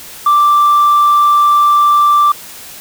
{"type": "tone", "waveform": "sine", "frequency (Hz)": 1174.7, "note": "D6", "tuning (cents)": 0, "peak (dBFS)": -4, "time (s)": [0.26, 2.32], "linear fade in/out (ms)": 5, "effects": ["tanh soft clip ceiling -4 dBFS", "white hiss -32 dBFS RMS until 2.8 s"]}